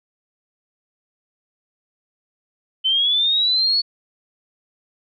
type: linear sweep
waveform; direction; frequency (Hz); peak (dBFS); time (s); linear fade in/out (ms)
sine; up; 3047 to 4435; -15; 2.84-3.82; 20
effects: none